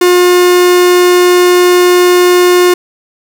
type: tone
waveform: 45% pulse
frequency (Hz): 357.7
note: F4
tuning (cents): +41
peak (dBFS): -4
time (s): 0.01-2.74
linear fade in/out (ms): 5
effects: 7-bit